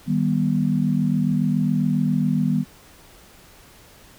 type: chord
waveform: sine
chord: Eb augmented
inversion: none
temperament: equal with one note detuned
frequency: 155.56 / 196 / 243.1 Hz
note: Eb3 / G3 / B3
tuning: 0 / 0 / -27 cents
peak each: -22 dBFS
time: 0.06-2.65 s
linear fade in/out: 50 ms
effects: pink hiss -49 dBFS RMS until 4.18 s